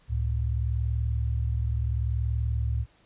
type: tone pair together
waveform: sine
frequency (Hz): 69.3 / 110.01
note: C#2 / A2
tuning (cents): 0 / 0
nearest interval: minor sixth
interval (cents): 800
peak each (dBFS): -26 / -28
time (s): 0.08-2.86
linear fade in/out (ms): 50
effects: pink hiss -62 dBFS RMS until 3.05 s + resampled to 8000 Hz